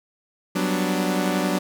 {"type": "chord", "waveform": "sawtooth", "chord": "G major seventh", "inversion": "third", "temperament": "equal", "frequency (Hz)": [185, 196, 246.9, 293.7], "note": ["F#3", "G3", "B3", "D4"], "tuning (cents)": [0, 0, 0, 0], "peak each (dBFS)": [-20, -26, -25, -22], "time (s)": [0.55, 1.59], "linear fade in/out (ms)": 10, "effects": []}